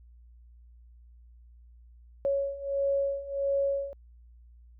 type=beating tone pair; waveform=sine; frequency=554.4 / 555.9 Hz; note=C#5 / C#5; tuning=0 / +5 cents; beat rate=1.5 Hz; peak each=-31 / -28 dBFS; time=2.25-3.93 s; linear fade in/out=0 ms; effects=added 59 Hz sine -51 dBFS peak until 4.79 s